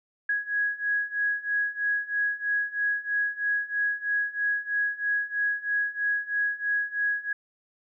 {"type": "beating tone pair", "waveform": "sine", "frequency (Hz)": [1661.2, 1664.3], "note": ["G#6", "G#6"], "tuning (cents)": [0, 3], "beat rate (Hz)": 3.1, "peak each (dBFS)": [-29, -27], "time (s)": [0.29, 7.33], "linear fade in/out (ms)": 5, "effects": []}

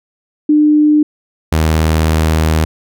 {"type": "tone pair in turn", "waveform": ["sine", "sawtooth"], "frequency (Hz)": [300.7, 79.16], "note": ["D4", "D#2"], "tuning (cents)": [41, 30], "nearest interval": "octave + major seventh", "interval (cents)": 2311, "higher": "first", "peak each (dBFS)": -6, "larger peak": "neither", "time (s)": [[0.49, 1.03], [1.52, 2.65]], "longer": "second", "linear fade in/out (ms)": 5, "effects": []}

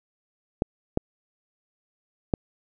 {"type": "clicks", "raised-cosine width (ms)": 2, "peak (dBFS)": -8, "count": 3, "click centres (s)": [0.621, 0.974, 2.338], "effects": []}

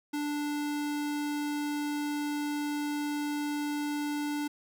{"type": "tone", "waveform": "square", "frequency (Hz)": 293.7, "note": "D4", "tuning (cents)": 0, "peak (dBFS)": -31, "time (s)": [0.13, 4.48], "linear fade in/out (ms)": 10, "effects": []}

